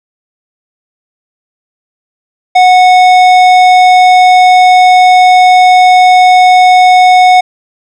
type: tone with tanh clipping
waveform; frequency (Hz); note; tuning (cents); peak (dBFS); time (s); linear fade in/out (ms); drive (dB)
sine; 734; F#5; -14; -3; 2.55-7.41; 10; 14
effects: none